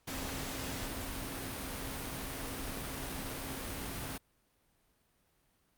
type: tone in noise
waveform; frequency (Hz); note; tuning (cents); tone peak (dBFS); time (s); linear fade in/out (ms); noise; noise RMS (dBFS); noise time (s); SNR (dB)
sine; 267.3; C4; +37; -47; 0.07-4.18; 10; pink; -40; 0.07-4.18; -10
effects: pink hiss -73 dBFS RMS until 5.77 s + Opus 48 kbps